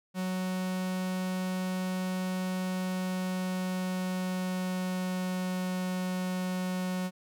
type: tone with pitch glide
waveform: 45% pulse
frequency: 185 to 183.62 Hz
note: F#3 to F#3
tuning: 0 to -13 cents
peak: -30 dBFS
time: 0.14-7.11 s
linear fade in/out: 50 ms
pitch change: -13 cents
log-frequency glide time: 2.54-5.72 s
effects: none